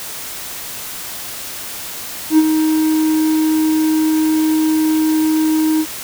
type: tone with ADSR envelope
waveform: triangle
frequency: 313.4 Hz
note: D#4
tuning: 13 cents sharp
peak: -3 dBFS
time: 2.3-5.86 s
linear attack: 79 ms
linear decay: 42 ms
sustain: -7 dB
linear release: 58 ms
effects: white hiss -28 dBFS RMS until 6.03 s